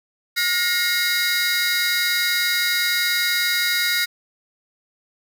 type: tone cluster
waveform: 45% pulse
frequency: 1429 / 1870 / 2155 / 3835 / 4855 Hz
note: F6 / A#6 / C#7 / A#7 / D#8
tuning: +39 / +5 / -49 / +48 / -43 cents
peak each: -25 dBFS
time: 0.36-4.06 s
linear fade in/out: 20 ms
effects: none